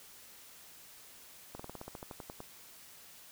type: slowing click train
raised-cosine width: 1 ms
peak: -29 dBFS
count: 13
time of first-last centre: 1.55-2.404 s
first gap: 45 ms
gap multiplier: 1.08
effects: white hiss -55 dBFS RMS until 3.31 s